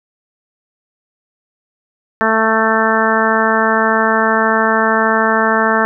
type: harmonic tone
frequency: 221.7 Hz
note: A3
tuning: 13 cents sharp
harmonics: 1 / 2 / 3 / 4 / 5 / 6 / 7 / 8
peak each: -19 / -19 / -19 / -19 / -19 / -19 / -19 / -19 dBFS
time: 2.21-5.85 s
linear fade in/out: 0 ms
effects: none